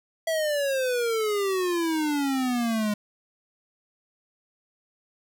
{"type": "exponential sweep", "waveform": "square", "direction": "down", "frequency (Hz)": [659.3, 205.9], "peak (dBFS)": -24, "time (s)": [0.27, 2.94], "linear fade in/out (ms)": 5, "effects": []}